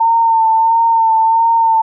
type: tone with vibrato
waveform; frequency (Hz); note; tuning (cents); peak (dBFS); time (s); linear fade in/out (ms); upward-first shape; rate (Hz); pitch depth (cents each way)
sine; 905; A5; +48; -8; 0-1.82; 10; sine; 1.5; 27
effects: none